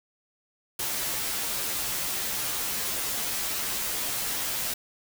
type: noise with comb filter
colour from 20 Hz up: white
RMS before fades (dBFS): -30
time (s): 0.79-4.74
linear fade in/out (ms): 5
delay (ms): 12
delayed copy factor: -1
effects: none